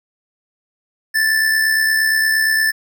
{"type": "tone with amplitude modulation", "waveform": "square", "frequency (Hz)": 1760, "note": "A6", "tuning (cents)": 0, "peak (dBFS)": -12, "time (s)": [1.14, 2.72], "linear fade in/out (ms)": 20, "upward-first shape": "sine", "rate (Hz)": 68.6, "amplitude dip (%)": 45, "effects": []}